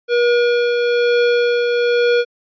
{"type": "tone with tremolo", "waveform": "square", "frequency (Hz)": 480, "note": "B4", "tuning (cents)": -49, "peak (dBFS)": -12, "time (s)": [0.08, 2.25], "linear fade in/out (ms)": 50, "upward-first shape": "triangle", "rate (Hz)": 1.1, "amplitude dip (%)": 35, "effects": ["resampled to 11025 Hz"]}